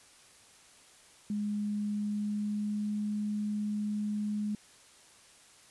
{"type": "tone with pitch glide", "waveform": "sine", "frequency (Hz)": [207.7, 209.3], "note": ["G#3", "G#3"], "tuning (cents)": [0, 14], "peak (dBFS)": -30, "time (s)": [1.3, 4.55], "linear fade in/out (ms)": 2, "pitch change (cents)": 14, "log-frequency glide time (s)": [1.97, 2.96], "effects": ["white hiss -58 dBFS RMS until 5.7 s", "resampled to 24000 Hz"]}